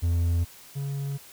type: tone pair in turn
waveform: triangle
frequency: 85.1 / 139.73 Hz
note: F2 / C#3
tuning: -44 / +14 cents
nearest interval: major sixth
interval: 858 cents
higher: second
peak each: -19 / -26 dBFS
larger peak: first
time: 0.02-0.45 / 0.75-1.18 s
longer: neither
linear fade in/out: 20 ms
effects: white hiss -49 dBFS RMS until 1.32 s